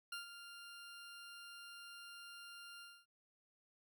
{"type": "tone with ADSR envelope", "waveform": "20% pulse", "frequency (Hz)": 1396.9, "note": "F6", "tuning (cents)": 0, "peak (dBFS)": -37, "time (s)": [0.12, 3.06], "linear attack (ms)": 5, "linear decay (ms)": 130, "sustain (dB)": -10, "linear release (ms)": 250, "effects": []}